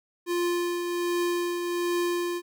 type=tone with tremolo; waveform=square; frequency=349.2 Hz; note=F4; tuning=in tune; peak=-24 dBFS; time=0.26-2.42 s; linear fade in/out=50 ms; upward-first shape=triangle; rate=1.3 Hz; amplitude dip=45%; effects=none